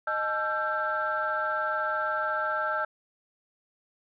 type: tone cluster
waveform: sine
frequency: 618 / 864 / 1343 / 1571 Hz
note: D#5 / A5 / E6 / G6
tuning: -12 / -32 / +32 / +3 cents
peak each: -32 / -34 / -29 / -31 dBFS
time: 0.07-2.85 s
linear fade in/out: 5 ms
effects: tanh soft clip ceiling -17 dBFS